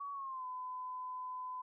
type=tone with pitch glide; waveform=sine; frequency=1128 to 1010.8 Hz; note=C#6 to B5; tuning=+30 to +40 cents; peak=-40 dBFS; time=0-1.62 s; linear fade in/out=10 ms; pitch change=-190 cents; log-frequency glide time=0.12-0.45 s; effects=none